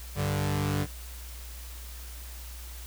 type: tone pair together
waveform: sawtooth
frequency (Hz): 97.2 / 146.05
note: G2 / D3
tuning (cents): -14 / -9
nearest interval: perfect fifth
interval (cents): 705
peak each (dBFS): -25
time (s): 0.15-0.87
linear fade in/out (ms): 50
effects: added 60 Hz sine -40 dBFS peak until 2.86 s + white hiss -47 dBFS RMS until 2.86 s